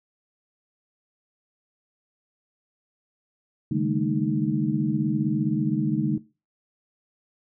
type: tone cluster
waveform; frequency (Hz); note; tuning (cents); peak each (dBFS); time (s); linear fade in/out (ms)
sine; 139.1 / 154.4 / 203.8 / 223.1 / 309.1; C#3 / D#3 / G#3 / A3 / D#4; +6 / -13 / -32 / +24 / -11; -28; 3.71-6.18; 5
effects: noise-tail reverb RT60 0.3 s tail -19 dB re dry